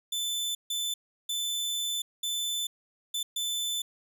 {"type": "tone bursts at uneven times", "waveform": "sawtooth", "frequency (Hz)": 3520, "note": "A7", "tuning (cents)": 0, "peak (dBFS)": -26, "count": 6, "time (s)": [[0.12, 0.55], [0.7, 0.94], [1.29, 2.02], [2.23, 2.67], [3.14, 3.23], [3.36, 3.82]], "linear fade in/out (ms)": 5, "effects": []}